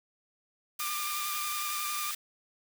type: high-pass noise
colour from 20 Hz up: white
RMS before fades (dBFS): -36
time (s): 0.79-2.15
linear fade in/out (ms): 5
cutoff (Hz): 1500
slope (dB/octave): 24
type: tone with vibrato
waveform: sawtooth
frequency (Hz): 1196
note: D6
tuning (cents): +31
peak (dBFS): -31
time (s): 0.8-2.11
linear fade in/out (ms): 0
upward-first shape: sine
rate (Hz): 11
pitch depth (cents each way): 24
effects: none